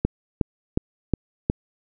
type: click train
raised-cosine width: 3 ms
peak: -6 dBFS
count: 5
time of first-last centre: 0.05-1.499 s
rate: 2.76 Hz
effects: none